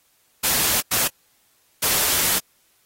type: noise bursts at uneven times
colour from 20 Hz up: white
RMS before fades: -20 dBFS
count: 3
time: 0.43-0.81 / 0.91-1.08 / 1.82-2.39 s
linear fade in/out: 10 ms
effects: white hiss -62 dBFS RMS until 2.85 s + AAC 48 kbps